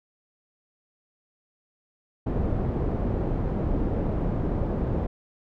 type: low-pass noise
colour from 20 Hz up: pink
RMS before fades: -26 dBFS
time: 2.26-5.07 s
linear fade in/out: 10 ms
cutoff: 510 Hz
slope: 12 dB/octave
effects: none